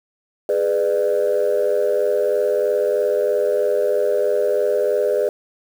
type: chord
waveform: sine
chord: G# diminished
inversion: none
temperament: just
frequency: 415.3 / 498.4 / 598 Hz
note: G#4 / B4 / D5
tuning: 0 / +16 / +31 cents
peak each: -19 dBFS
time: 0.49-5.29 s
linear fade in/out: 2 ms
effects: tanh soft clip ceiling -10 dBFS + 7-bit